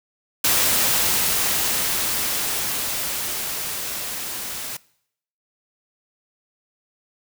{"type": "noise with level ramp", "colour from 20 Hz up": "white", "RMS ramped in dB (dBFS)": [-18, -31], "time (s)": [0.44, 4.77], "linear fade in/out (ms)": 5, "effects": ["noise-tail reverb RT60 0.7 s tail -22 dB re dry"]}